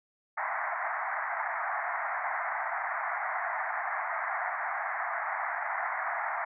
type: band-pass noise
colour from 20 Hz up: pink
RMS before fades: -33 dBFS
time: 0.37-6.45 s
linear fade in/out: 10 ms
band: 660 to 2100 Hz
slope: 96 dB/octave
effects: none